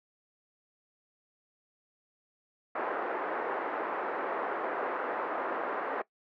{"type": "band-pass noise", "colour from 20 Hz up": "pink", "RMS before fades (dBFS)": -34, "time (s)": [2.75, 6.02], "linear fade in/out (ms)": 5, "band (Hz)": [370, 1600], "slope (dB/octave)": 24, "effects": ["noise-tail reverb RT60 0.1 s tail -20 dB re dry"]}